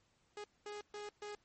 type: tone bursts at uneven times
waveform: sawtooth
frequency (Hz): 415.1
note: G#4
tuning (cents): -1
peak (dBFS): -40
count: 4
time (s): 0.37-0.44 / 0.66-0.81 / 0.94-1.09 / 1.22-1.35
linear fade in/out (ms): 2
effects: pink hiss -75 dBFS RMS until 1.44 s + MP3 32 kbps